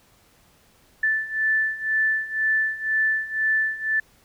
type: beating tone pair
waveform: sine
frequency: 1756 / 1758 Hz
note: A6 / A6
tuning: -4 / -2 cents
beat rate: 2 Hz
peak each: -25 / -22 dBFS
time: 1.03-4 s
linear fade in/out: 5 ms
effects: pink hiss -58 dBFS RMS until 4.24 s